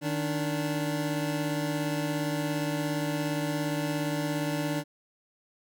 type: tone pair together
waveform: 25% pulse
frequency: 153.62 / 290 Hz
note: D#3 / D4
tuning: -22 / -22 cents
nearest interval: major seventh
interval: 1100 cents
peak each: -27 dBFS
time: 0.01-4.84 s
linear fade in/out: 50 ms
effects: none